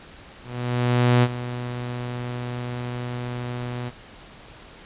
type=tone with ADSR envelope; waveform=sawtooth; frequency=122.5 Hz; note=B2; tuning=14 cents flat; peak=-10 dBFS; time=0.42-3.91 s; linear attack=810 ms; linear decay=47 ms; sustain=-14 dB; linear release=30 ms; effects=pink hiss -45 dBFS RMS until 4.85 s + resampled to 8000 Hz

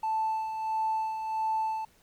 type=tone with tremolo; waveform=triangle; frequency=880 Hz; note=A5; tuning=in tune; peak=-22 dBFS; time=0.03-1.85 s; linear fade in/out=5 ms; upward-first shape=sine; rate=1.5 Hz; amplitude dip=60%; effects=tanh soft clip ceiling -23 dBFS + pink hiss -63 dBFS RMS until 2.02 s

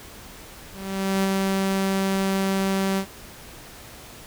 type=tone with ADSR envelope; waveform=sawtooth; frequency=193.3 Hz; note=G3; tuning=24 cents flat; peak=-15 dBFS; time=0.72-3.06 s; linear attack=520 ms; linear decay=13 ms; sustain=-2 dB; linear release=80 ms; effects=pink hiss -43 dBFS RMS until 4.26 s

